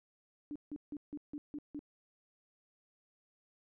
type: tone bursts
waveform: sine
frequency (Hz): 293.7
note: D4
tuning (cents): 0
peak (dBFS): -39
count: 7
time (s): 0.51-1.792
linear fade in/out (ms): 0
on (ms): 46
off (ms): 160
effects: none